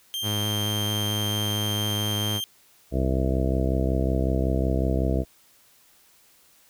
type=tone; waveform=40% pulse; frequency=3169 Hz; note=G7; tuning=18 cents sharp; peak=-27 dBFS; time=0.14-2.44 s; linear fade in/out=0 ms
type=tone with vibrato; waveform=sawtooth; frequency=104.8 Hz; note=G#2; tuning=16 cents sharp; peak=-22 dBFS; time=0.22-2.41 s; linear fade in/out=50 ms; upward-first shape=square; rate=4.5 Hz; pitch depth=12 cents each way
type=harmonic tone; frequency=65.41 Hz; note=C2; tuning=in tune; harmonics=1 / 2 / 3 / 4 / 5 / 6 / 7 / 8 / 9 / 10; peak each=-24 / -28 / -31 / -31 / -31 / -36 / -33 / -36 / -39 / -33 dBFS; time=2.91-5.25 s; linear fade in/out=50 ms
effects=white hiss -58 dBFS RMS until 6.69 s